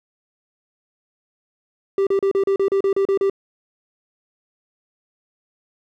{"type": "tone bursts", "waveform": "triangle", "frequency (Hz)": 392, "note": "G4", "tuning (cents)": 0, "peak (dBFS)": -13, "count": 11, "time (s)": [1.98, 3.298], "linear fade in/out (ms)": 2, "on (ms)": 88, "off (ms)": 35, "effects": []}